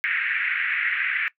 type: band-pass noise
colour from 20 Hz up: pink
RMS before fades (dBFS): -25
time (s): 0.04-1.28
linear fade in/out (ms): 0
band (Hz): 1600 to 2400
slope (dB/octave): 48
effects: noise-tail reverb RT60 0.1 s tail -19 dB re dry